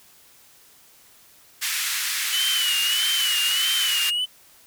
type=band-pass noise; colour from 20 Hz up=pink; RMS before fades=-26 dBFS; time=1.61-4.11 s; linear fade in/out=20 ms; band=1600 to 16000 Hz; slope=24 dB/octave
type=tone with vibrato; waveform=triangle; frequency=2960 Hz; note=F#7; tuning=in tune; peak=-20 dBFS; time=2.32-4.26 s; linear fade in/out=20 ms; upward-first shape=sine; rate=1.6 Hz; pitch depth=87 cents each way
effects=white hiss -53 dBFS RMS until 4.66 s